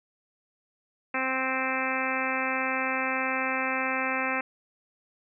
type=harmonic tone; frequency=261.6 Hz; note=C4; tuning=in tune; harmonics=1 / 2 / 3 / 4 / 5 / 6 / 7 / 8 / 9 / 10; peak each=-35 / -35 / -35 / -35 / -35 / -35 / -35 / -35 / -35 / -35 dBFS; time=1.14-4.41 s; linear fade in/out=5 ms; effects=none